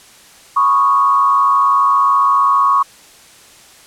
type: tone with frequency modulation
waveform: sine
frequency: 1108.7 Hz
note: C#6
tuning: in tune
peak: -9 dBFS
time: 0.56-2.83 s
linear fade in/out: 10 ms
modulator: 112 Hz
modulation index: 0.74
effects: white hiss -43 dBFS RMS until 3.86 s + low-pass 10000 Hz 12 dB/octave